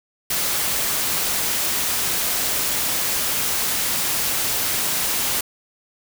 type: noise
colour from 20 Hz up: white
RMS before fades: -22 dBFS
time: 0.3-5.41 s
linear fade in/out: 5 ms
effects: none